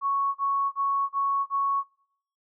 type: tone bursts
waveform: sine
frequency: 1108.7 Hz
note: C#6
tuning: in tune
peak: -22 dBFS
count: 5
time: 0.01-1.838 s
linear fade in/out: 50 ms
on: 340 ms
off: 32 ms
effects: noise-tail reverb RT60 0.7 s tail -25 dB re dry